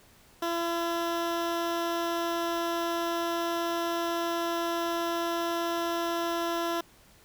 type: tone with notch filter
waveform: 15% pulse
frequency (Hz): 338.5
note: E4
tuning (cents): +46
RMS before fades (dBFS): -30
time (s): 0.42-6.81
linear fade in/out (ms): 5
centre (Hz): 8800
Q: 1.4
effects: pink hiss -58 dBFS RMS until 7.24 s